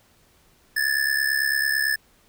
square ring-modulated tone, 1738 Hz, A6, 22 cents flat, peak -18 dBFS, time 0.76-1.96 s, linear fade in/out 10 ms, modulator 34.5 Hz, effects pink hiss -59 dBFS RMS until 2.28 s

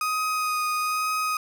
35% pulse tone with vibrato, 1249 Hz, D#6, 6 cents sharp, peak -22 dBFS, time 0.01-1.37 s, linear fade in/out 2 ms, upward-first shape sine, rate 1.1 Hz, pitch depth 13 cents each way, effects none

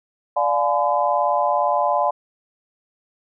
sine chord, D diminished seventh, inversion none, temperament just, 587.3 / 704.8 / 845.8 / 1014.9 Hz, D5 / F5 / Ab5 / Cb6, 0 / +16 / +31 / +47 cents, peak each -22 dBFS, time 0.36-2.11 s, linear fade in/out 10 ms, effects none

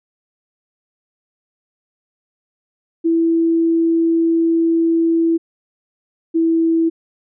sine tone pair in turn, 330.7 / 328.4 Hz, E4 / E4, +6 / -6 cents, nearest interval unison, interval 12 cents, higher first, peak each -12 dBFS, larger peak neither, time 3.04-5.38 / 6.34-6.9 s, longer first, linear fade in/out 20 ms, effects none

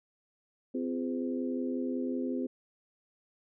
harmonic tone with a mistuned harmonic, 85.6 Hz, F2, 34 cents flat, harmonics 3 / 4 / 5 / 6, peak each -32 / -38 / -39 / -41 dBFS, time 0.74-2.47 s, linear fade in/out 10 ms, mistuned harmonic 5, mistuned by -61 cents, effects none

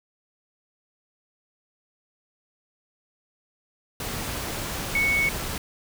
sine tone in noise, 2217 Hz, C#7, in tune, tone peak -20 dBFS, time 4.95-5.29 s, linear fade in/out 2 ms, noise pink, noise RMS -31 dBFS, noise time 4-5.58 s, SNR +8 dB, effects none

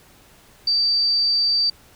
sine tone, 4644 Hz, D8, 20 cents flat, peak -16 dBFS, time 0.67-1.7 s, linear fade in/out 5 ms, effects pink hiss -51 dBFS RMS until 1.95 s

